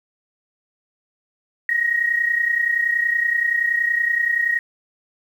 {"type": "tone pair together", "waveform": "sine", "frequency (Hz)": [1878, 1908.6], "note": ["A#6", "A#6"], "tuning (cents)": [12, 40], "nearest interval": "unison", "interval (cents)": 28, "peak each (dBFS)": [-18, -23], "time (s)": [1.69, 4.59], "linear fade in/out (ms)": 2, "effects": ["8-bit"]}